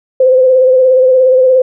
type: tone with vibrato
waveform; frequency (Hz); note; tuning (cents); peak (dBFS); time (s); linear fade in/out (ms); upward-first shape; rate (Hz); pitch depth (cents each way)
sine; 515; C5; -28; -4; 0.2-1.62; 5; sine; 17; 36
effects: none